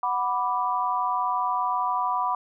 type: chord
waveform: sine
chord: B minor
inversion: second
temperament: equal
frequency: 740 / 987.8 / 1174.7 Hz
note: F#5 / B5 / D6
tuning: 0 / 0 / 0 cents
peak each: -29 / -25 / -28 dBFS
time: 0.03-2.35 s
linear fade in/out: 2 ms
effects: none